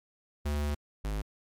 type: tone pair in turn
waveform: square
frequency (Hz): 73.42 / 51.75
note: D2 / G#1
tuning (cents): 0 / -5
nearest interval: tritone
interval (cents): 605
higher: first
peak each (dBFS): -29 / -31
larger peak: first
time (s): 0.45-0.75 / 1.04-1.22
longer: first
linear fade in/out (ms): 10
effects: MP3 96 kbps